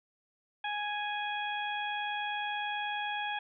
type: harmonic tone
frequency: 830.6 Hz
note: G#5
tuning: in tune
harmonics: 1 / 2 / 3 / 4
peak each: -35 / -38 / -40 / -41 dBFS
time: 0.64-3.39 s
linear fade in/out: 5 ms
effects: none